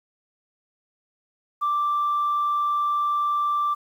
sine tone, 1174.7 Hz, D6, in tune, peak -19 dBFS, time 1.61-3.75 s, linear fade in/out 20 ms, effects tanh soft clip ceiling -17 dBFS + 9-bit

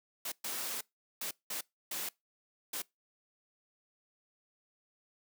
white noise bursts at uneven times, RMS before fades -38 dBFS, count 6, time 0.25-0.32 / 0.44-0.81 / 1.21-1.31 / 1.5-1.61 / 1.91-2.09 / 2.73-2.82 s, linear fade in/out 5 ms, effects noise-tail reverb RT60 0.2 s tail -24 dB re dry + high-pass 200 Hz 12 dB/octave

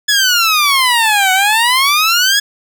15% pulse exponential two-way sweep, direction down then up, 1713 to 740 to 1693 Hz, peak -3 dBFS, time 0.08-2.4 s, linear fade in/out 10 ms, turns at 1.32 s, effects none

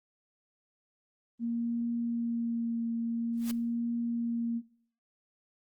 sine tone with vibrato, 233.1 Hz, A#3, in tune, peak -29 dBFS, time 1.39-4.62 s, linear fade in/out 50 ms, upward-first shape triangle, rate 0.49 Hz, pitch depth 17 cents each way
white noise with exponential growth, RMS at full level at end -37 dBFS, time 3.33-3.51 s, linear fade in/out 0 ms, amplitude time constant 37 ms
effects noise-tail reverb RT60 0.6 s tail -21 dB re dry + Opus 24 kbps

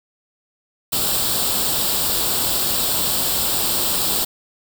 white noise with comb filter, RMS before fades -20 dBFS, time 0.92-4.25 s, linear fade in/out 10 ms, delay 0.24 ms, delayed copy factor +0.65, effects none

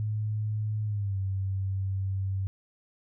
sine tone with pitch glide, 106.9 to 96.34 Hz, A2 to G2, -49 to -30 cents, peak -27 dBFS, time 0-2.47 s, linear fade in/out 0 ms, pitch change -181 cents, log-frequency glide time 0.84-1.18 s, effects none

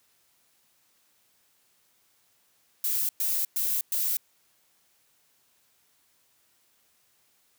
violet noise bursts, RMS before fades -27 dBFS, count 4, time 2.84-4.17 s, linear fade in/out 2 ms, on 250 ms, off 110 ms, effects white hiss -67 dBFS RMS until 7.58 s + high-pass 60 Hz 12 dB/octave

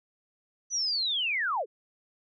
sine linear sweep, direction down, 6040 to 364.2 Hz, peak -26 dBFS, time 0.7-1.66 s, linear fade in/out 50 ms, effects none

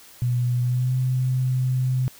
sine tone with pitch glide, 122.7 to 128.43 Hz, B2 to C3, -11 to -32 cents, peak -19 dBFS, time 0.22-2.08 s, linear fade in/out 0 ms, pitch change +79 cents, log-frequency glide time 0.62-0.95 s, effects white hiss -48 dBFS RMS until 2.19 s

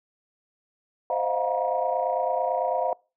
sine tone cluster, 520 / 620 / 689 / 718 / 954 Hz, C5 / D#5 / F5 / F5 / A#5, -11 / -6 / -24 / +48 / +40 cents, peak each -29 dBFS, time 1.1-2.93 s, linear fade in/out 2 ms, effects noise-tail reverb RT60 0.3 s tail -25 dB re dry + tanh soft clip ceiling -11 dBFS

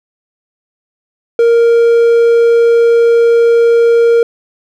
triangle tone, 466.2 Hz, A#4, in tune, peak -3 dBFS, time 1.39-4.23 s, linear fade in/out 2 ms, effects none

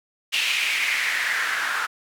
white noise with band-pass filter sweep, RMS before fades -24 dBFS, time 0.32-1.87 s, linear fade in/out 20 ms, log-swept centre 2800 to 1400 Hz, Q 4, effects none

